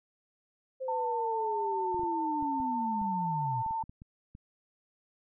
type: linear sweep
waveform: sine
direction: down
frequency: 527 to 115.6 Hz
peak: -33 dBFS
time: 0.8-3.63 s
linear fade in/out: 20 ms
type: tone with vibrato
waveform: sine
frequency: 895 Hz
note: A5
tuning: 29 cents sharp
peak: -30 dBFS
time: 0.88-3.83 s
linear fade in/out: 5 ms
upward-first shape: sine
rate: 15 Hz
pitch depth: 22 cents each way
type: clicks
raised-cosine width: 5 ms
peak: -35 dBFS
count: 12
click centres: 1.945 / 1.995 / 2.034 / 2.426 / 2.602 / 3.016 / 3.663 / 3.709 / 3.838 / 3.895 / 4.019 / 4.351 s
effects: none